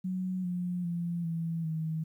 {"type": "tone with pitch steps", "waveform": "sine", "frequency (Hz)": [185, 178.18, 171.62, 165.29, 159.2], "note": ["F#3", "F3", "F3", "E3", "D#3"], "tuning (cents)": [0, 35, -30, 5, 40], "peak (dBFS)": -30, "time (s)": [0.04, 2.04], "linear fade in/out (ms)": 10, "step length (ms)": 400, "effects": ["11-bit"]}